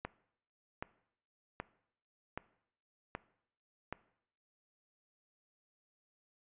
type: click train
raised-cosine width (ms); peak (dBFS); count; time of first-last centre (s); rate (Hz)
0.5; -23; 6; 0.05-3.926; 1.29
effects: noise-tail reverb RT60 0.7 s tail -19 dB re dry + resampled to 8000 Hz